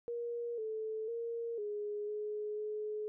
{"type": "tone with pitch steps", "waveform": "sine", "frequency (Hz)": [473.1, 437.6, 464.9, 416, 421.6, 425], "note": ["A#4", "A4", "A#4", "G#4", "G#4", "G#4"], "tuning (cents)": [26, -9, -5, 3, 26, 40], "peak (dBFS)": -36, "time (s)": [0.08, 3.08], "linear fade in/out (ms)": 0, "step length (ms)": 500, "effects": []}